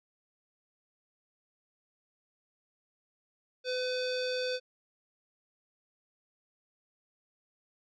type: tone with low-pass filter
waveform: square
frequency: 505 Hz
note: B4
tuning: 39 cents sharp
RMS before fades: -33 dBFS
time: 3.64-4.6 s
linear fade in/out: 50 ms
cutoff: 4500 Hz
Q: 4.1
effects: none